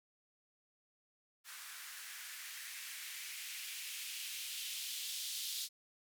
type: noise with band-pass filter sweep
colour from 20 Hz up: violet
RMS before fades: -45 dBFS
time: 1.44-5.69 s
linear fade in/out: 50 ms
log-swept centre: 1400 to 3800 Hz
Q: 2
effects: none